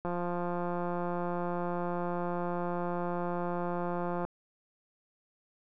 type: click train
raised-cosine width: 1 ms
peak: -21 dBFS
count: 736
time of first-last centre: 0.05-4.25 s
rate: 175 Hz
effects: none